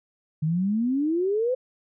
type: exponential sweep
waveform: sine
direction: up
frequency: 150 to 523.3 Hz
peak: -21 dBFS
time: 0.42-1.55 s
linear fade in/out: 10 ms
effects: none